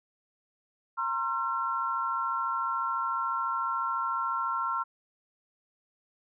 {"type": "tone cluster", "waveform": "sine", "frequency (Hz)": [928, 1062, 1360], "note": ["A#5", "C6", "F6"], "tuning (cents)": [-8, 25, -46], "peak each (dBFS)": [-35, -32, -30], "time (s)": [0.97, 4.84], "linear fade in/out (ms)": 20, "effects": []}